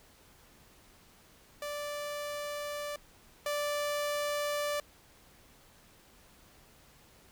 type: tone pair in turn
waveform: sawtooth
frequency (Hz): 586 / 586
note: D5 / D5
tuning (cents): -4 / -4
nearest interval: unison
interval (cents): 0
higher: neither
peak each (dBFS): -32 / -27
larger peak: second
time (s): 1.62-2.96 / 3.46-4.8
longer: neither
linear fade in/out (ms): 2
effects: pink hiss -60 dBFS RMS until 7.31 s